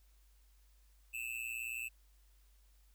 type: tone with amplitude modulation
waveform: square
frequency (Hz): 2637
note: E7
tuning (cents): 0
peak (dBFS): -36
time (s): 1.13-1.89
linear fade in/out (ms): 20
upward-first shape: sine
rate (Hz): 119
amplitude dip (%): 90
effects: added 50 Hz sine -63 dBFS peak until 2.94 s + white hiss -74 dBFS RMS until 2.94 s